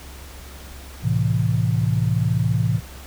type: chord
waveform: sine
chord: A minor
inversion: none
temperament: equal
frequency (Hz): 110 / 130.81 / 164.81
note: A2 / C3 / E3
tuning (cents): 0 / 0 / 0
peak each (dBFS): -20 / -22 / -23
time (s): 1.02-2.81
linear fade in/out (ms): 50
effects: added 67 Hz sine -38 dBFS peak until 3.06 s + pink hiss -42 dBFS RMS until 3.06 s